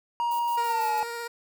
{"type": "tone with pitch glide", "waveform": "triangle", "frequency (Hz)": [946, 857.5], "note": ["A#5", "A5"], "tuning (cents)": [25, -45], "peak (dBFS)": -22, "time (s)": [0.2, 1.03], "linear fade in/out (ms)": 0, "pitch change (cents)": -170, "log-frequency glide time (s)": [0.64, 0.9]}
{"type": "noise with tremolo", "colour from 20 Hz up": "violet", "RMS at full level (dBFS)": -41, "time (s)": [0.31, 1], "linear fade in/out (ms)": 2, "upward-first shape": "square", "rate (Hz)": 6, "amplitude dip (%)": 65}
{"type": "tone with vibrato", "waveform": "15% pulse", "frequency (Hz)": 469.3, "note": "A#4", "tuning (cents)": 12, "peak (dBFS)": -26, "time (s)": [0.57, 1.28], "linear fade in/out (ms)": 10, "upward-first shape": "triangle", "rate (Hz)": 16, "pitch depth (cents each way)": 17}
{"effects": []}